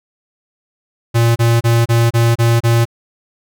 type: tone bursts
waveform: square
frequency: 116.54 Hz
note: A#2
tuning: in tune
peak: -10 dBFS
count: 7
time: 1.14-2.854 s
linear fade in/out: 20 ms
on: 220 ms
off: 29 ms
effects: none